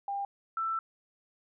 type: tone pair in turn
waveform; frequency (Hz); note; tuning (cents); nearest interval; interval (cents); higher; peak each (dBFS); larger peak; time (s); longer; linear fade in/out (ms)
sine; 799 / 1330.6; G5 / E6; +33 / +16; major sixth; 883; second; -31 / -29; second; 0.08-0.25 / 0.57-0.79; second; 2
effects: none